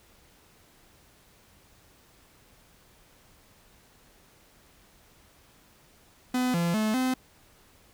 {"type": "tone with pitch steps", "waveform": "45% pulse", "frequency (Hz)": [251.7, 170.9, 216.4, 257], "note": ["B3", "F3", "A3", "C4"], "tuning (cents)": [33, -37, -29, -31], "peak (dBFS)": -24, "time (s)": [6.34, 7.14], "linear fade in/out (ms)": 5, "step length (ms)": 200, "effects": ["pink hiss -59 dBFS RMS until 7.93 s"]}